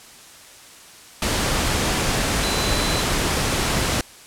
sine tone in noise, 4023 Hz, B7, 31 cents sharp, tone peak -28 dBFS, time 2.43-3.01 s, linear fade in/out 2 ms, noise pink, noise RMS -21 dBFS, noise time 1.22-4.01 s, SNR -10 dB, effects white hiss -44 dBFS RMS until 4.26 s + low-pass 10000 Hz 12 dB/octave

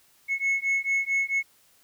sine beating tone pair, 2189 / 2193.5 Hz, C#7 / C#7, -22 / -19 cents, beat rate 4.5 Hz, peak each -24 dBFS, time 0.28-1.43 s, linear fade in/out 50 ms, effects tanh soft clip ceiling -20 dBFS + white hiss -61 dBFS RMS until 1.83 s

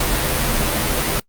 pink noise with comb filter, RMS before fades -19 dBFS, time 0-1.2 s, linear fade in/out 5 ms, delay 11 ms, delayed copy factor -0.9, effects noise-tail reverb RT60 0.1 s tail -24 dB re dry + Opus 48 kbps

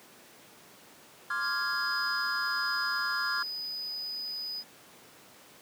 triangle chord, D half-diminished seventh, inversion third, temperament equal, 1046.5 / 1174.7 / 1396.9 / 1661.2 Hz, C6 / D6 / F6 / Ab6, 0 / 0 / 0 / 0 cents, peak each -36 / -36 / -31 / -32 dBFS, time 1.3-3.43 s, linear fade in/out 5 ms
triangle tone, 4985 Hz, D#8, 2 cents sharp, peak -33 dBFS, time 1.4-4.64 s, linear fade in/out 50 ms
effects pink hiss -54 dBFS RMS until 5.61 s + high-pass 200 Hz 12 dB/octave

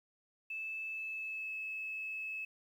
sine tone with pitch glide, 2624 to 2597 Hz, E7 to E7, -9 to -26 cents, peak -38 dBFS, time 0.5-2.45 s, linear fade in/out 5 ms, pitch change -17 cents, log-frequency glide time 0.9-1.53 s, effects 11-bit

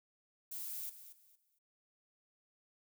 violet noise with echo, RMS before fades -43 dBFS, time 0.51-0.9 s, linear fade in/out 10 ms, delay 230 ms, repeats 3, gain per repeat -12 dB, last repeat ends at 1.59 s, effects none

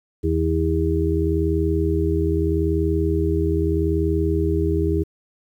harmonic tone, 80.8 Hz, E2, 34 cents flat, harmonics 1 / 2 / 4 / 5, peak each -21 / -27 / -23 / -23 dBFS, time 0.23-5.04 s, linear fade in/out 20 ms, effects 9-bit

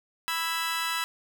20% pulse chord, E major, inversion second, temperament just, 988.9 / 1318.5 / 1648.1 Hz, B5 / E6 / G#6, +2 / 0 / -14 cents, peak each -27 / -26 / -30 dBFS, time 0.28-1.04 s, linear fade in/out 0 ms, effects none

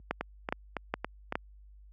two click trains, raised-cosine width 0.5 ms, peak -14 / -17 dBFS, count 4 / 5, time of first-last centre 0.11-1.355 / 0.21-1.324 s, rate 2.41 / 3.59 Hz, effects added 50 Hz sine -32 dBFS peak until 1.92 s + high-pass 150 Hz 12 dB/octave

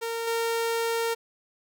sawtooth tone with level steps, 460 Hz, A#4, 23 cents flat, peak -25 / -21 dBFS, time 0.01-1.15 s, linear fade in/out 20 ms, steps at 0.27 s, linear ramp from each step 5 ms, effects none

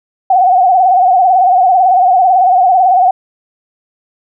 sine tone with vibrato, 740 Hz, F#5, in tune, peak -5 dBFS, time 0.3-3.11 s, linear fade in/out 5 ms, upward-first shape sine, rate 18 Hz, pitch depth 81 cents each way, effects none

